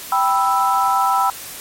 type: chord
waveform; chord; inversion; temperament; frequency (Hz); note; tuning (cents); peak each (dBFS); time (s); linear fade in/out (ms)
sine; E minor; first; equal; 784 / 987.8 / 1318.5; G5 / B5 / E6; 0 / 0 / 0; -18; 0.12-1.3; 2
effects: white hiss -33 dBFS RMS until 1.6 s + MP3 64 kbps